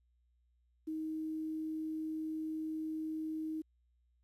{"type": "tone with quantisation", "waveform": "sine", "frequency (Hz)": 314.7, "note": "D#4", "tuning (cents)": 20, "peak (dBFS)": -36, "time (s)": [0.87, 3.62], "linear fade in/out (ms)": 10, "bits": 11, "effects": ["added 60 Hz sine -70 dBFS peak until 4.23 s", "resampled to 32000 Hz"]}